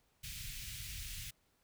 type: band-stop noise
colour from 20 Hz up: pink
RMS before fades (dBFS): -45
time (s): 0.23-1.31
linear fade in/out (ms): 10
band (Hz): 130 to 2200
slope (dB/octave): 24
effects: pink hiss -75 dBFS RMS until 1.63 s